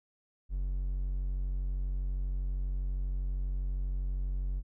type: tone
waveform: triangle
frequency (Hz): 46.25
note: F#1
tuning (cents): 0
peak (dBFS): -28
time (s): 0.49-4.63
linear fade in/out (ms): 50
effects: none